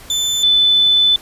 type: tone pair in turn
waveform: 30% pulse / sine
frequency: 3520 / 3506 Hz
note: A7 / A7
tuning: 0 / -7 cents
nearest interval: unison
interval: 7 cents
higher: first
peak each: -13 / -9 dBFS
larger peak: second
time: 0.1-0.43 / 0.43-1.16 s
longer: second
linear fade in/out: 2 ms
effects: pink hiss -39 dBFS RMS until 1.21 s + resampled to 32000 Hz